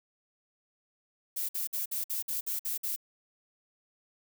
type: noise bursts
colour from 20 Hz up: violet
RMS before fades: -33 dBFS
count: 9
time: 1.36-2.962 s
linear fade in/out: 10 ms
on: 130 ms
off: 54 ms
effects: none